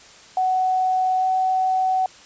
sine tone with pitch glide, 746 to 751.2 Hz, F#5 to F#5, +14 to +26 cents, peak -17 dBFS, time 0.37-2.06 s, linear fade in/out 2 ms, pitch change +12 cents, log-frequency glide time 1.19-1.25 s, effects white hiss -46 dBFS RMS until 2.25 s + resampled to 16000 Hz

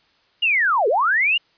sine linear two-way sweep, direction down then up, 2908 to 392 to 2908 Hz, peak -15 dBFS, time 0.42-1.38 s, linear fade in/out 10 ms, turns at 0.88 s, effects white hiss -60 dBFS RMS until 1.57 s + resampled to 11025 Hz

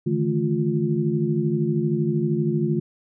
sine tone cluster, 146.7 / 159.5 / 217.1 / 352.1 Hz, D3 / D#3 / A3 / F4, -2 / +43 / -23 / +14 cents, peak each -25 dBFS, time 0.06-2.8 s, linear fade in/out 10 ms, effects none

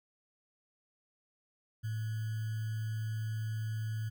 sine tone with sample-and-hold, 110 Hz, A2, in tune, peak -33 dBFS, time 1.83-4.1 s, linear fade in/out 20 ms, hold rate 1575 Hz, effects none

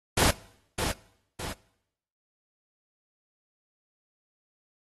pink noise with echo, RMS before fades -23 dBFS, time 0.17-0.31 s, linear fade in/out 5 ms, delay 610 ms, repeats 2, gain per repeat -7 dB, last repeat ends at 1.53 s, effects noise-tail reverb RT60 0.8 s tail -22 dB re dry + AAC 32 kbps

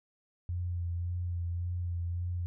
sine tone with vibrato, 87.31 Hz, F2, in tune, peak -31 dBFS, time 0.49-2.46 s, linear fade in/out 0 ms, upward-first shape sine, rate 1.8 Hz, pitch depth 26 cents each way, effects none

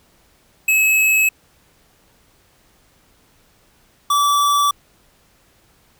square tone pair in turn, 2579 / 1155.5 Hz, E7 / D6, -39 / -28 cents, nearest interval octave + major second, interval 1389 cents, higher first, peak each -13 / -14 dBFS, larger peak first, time 0.68-1.29 / 4.1-4.71 s, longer neither, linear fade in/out 5 ms, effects pink hiss -56 dBFS RMS until 5.99 s

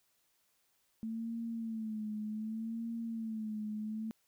sine tone with vibrato, 221.4 Hz, A3, 11 cents sharp, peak -36 dBFS, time 1.03-4.11 s, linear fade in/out 0 ms, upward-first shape sine, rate 0.66 Hz, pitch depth 70 cents each way, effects white hiss -75 dBFS RMS until 4.27 s

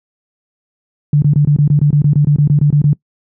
sine tone bursts, 146.4 Hz, D3, 5 cents flat, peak -6 dBFS, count 16, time 1.13-2.931 s, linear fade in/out 2 ms, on 91 ms, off 23 ms, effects noise-tail reverb RT60 0.1 s tail -23 dB re dry + high-pass 80 Hz 12 dB/octave

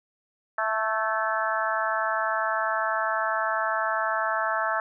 harmonic tone with a mistuned harmonic, 220 Hz, A3, in tune, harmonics 3 / 4 / 5 / 6 / 7 / 8, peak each -30 / -31 / -31 / -29 / -32 / -32 dBFS, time 0.58-4.8 s, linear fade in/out 2 ms, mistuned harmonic 8, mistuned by -32 cents, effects none

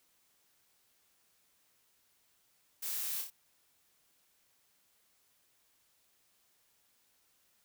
blue noise with echo, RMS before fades -39 dBFS, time 2.82-3.22 s, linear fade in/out 10 ms, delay 28 ms, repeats 3, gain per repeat -4 dB, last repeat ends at 3.304 s, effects white hiss -72 dBFS RMS until 7.64 s

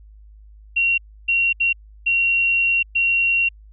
sine tone bursts at uneven times, 2745 Hz, F7, 31 cents flat, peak -15 dBFS, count 5, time 0.76-0.98 / 1.28-1.53 / 1.6-1.73 / 2.06-2.83 / 2.95-3.49 s, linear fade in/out 10 ms, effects added 52 Hz sine -42 dBFS peak until 3.72 s

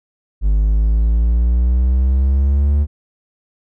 triangle exponential sweep, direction up, 50 to 73.7 Hz, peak -9 dBFS, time 0.41-2.87 s, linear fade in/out 50 ms, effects none

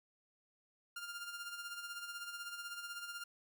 sawtooth tone with tremolo, 1400 Hz, F6, 4 cents sharp, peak -38 dBFS, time 0.96-3.24 s, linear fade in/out 5 ms, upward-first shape sine, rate 16 Hz, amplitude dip 55%, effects none

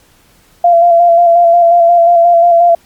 sine tone with vibrato, 686 Hz, F5, 31 cents flat, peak -3 dBFS, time 0.64-2.75 s, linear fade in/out 5 ms, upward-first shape square, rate 5.6 Hz, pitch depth 24 cents each way, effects pink hiss -48 dBFS RMS until 2.85 s + MP3 96 kbps

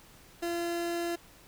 30% pulse tone, 342.1 Hz, F4, 36 cents flat, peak -28 dBFS, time 0.42-1.16 s, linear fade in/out 10 ms, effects pink hiss -56 dBFS RMS until 1.47 s

